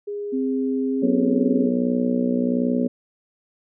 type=tone; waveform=sine; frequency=410 Hz; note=G#4; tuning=22 cents flat; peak=-26 dBFS; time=0.07-1.71 s; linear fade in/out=10 ms
type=tone with pitch glide; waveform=sine; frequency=261.6 to 266.8 Hz; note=C4 to C4; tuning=0 to +34 cents; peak=-21 dBFS; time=0.32-1.67 s; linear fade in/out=20 ms; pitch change=+34 cents; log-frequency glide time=0.89-1.06 s
type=harmonic tone; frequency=61.3 Hz; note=B1; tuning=12 cents flat; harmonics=3 / 4 / 5 / 6 / 7 / 8 / 9; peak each=-28 / -20 / -31 / -34 / -28 / -36 / -29 dBFS; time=1.02-2.88 s; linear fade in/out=10 ms
effects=none